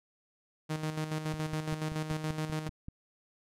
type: tone with tremolo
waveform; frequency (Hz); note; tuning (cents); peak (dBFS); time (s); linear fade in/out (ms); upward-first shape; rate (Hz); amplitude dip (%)
sawtooth; 155.56; D#3; 0; -27; 0.69-2.69; 20; square; 7.1; 55
type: click train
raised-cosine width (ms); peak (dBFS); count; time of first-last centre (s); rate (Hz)
5; -29; 9; 1.34-2.884; 5.18
effects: low-pass 11000 Hz 12 dB/octave